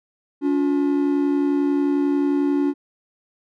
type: tone pair together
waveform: triangle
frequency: 285.3 / 356.5 Hz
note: C#4 / F4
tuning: +50 / +36 cents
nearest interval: major third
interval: 386 cents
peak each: -16 / -22 dBFS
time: 0.41-2.74 s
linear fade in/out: 50 ms
effects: none